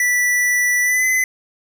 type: tone with pitch glide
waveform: square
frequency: 1967 to 2029 Hz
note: B6 to B6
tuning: -7 to +46 cents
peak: -15 dBFS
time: 0-1.24 s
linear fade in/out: 2 ms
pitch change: +53 cents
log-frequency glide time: 0.82-1.07 s
effects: none